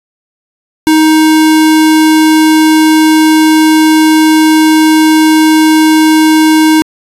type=tone; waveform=square; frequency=313.6 Hz; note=D#4; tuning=14 cents sharp; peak=-4 dBFS; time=0.87-6.82 s; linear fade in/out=0 ms; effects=resampled to 32000 Hz